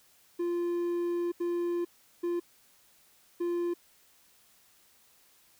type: tone bursts at uneven times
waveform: triangle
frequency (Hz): 347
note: F4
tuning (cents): -11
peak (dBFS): -26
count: 4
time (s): 0.39-1.32 / 1.4-1.85 / 2.23-2.4 / 3.4-3.74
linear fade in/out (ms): 10
effects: white hiss -63 dBFS RMS until 5.59 s